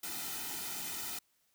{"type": "noise with comb filter", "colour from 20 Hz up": "white", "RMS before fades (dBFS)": -40, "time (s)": [0.03, 1.19], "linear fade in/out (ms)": 5, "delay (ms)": 1.8, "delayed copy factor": -0.8, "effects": ["white hiss -74 dBFS RMS until 1.54 s"]}